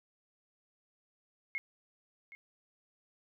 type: tone with echo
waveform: sine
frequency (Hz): 2163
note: C#7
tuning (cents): -43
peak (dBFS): -33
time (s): 1.55-1.58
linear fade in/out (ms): 0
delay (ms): 770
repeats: 1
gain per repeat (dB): -15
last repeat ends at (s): 2.35
effects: none